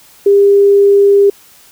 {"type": "tone", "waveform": "sine", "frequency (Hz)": 401, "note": "G4", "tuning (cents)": 39, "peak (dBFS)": -4, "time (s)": [0.26, 1.3], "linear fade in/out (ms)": 5, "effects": ["white hiss -43 dBFS RMS until 1.71 s"]}